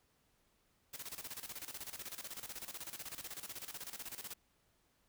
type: noise with tremolo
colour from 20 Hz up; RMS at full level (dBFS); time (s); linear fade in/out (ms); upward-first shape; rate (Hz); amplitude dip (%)
white; -45; 0.93-4.34; 10; square; 16; 75
effects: pink hiss -75 dBFS RMS until 5.08 s